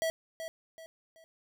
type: tone with echo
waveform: square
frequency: 650 Hz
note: E5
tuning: 24 cents flat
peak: -29 dBFS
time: 0.02-0.1 s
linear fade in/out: 0 ms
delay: 380 ms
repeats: 3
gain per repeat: -9 dB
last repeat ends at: 1.24 s
effects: none